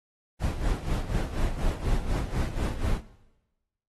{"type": "noise with tremolo", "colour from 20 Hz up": "brown", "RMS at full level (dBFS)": -25, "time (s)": [0.39, 3.02], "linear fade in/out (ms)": 50, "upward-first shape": "sine", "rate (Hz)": 4.1, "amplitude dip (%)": 70, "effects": ["noise-tail reverb RT60 1.0 s tail -17 dB re dry", "AAC 32 kbps"]}